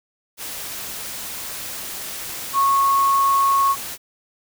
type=tone in noise; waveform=sine; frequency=1100 Hz; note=C#6; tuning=14 cents flat; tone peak=-14 dBFS; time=2.53-3.76 s; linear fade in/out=50 ms; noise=white; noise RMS=-31 dBFS; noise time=0.37-3.98 s; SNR=+14 dB; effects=none